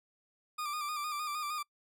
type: tone with vibrato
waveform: 40% pulse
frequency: 1200 Hz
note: D6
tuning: 37 cents sharp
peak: -34 dBFS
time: 0.58-1.63 s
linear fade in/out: 10 ms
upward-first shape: square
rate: 6.5 Hz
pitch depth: 40 cents each way
effects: noise-tail reverb RT60 0.1 s tail -25 dB re dry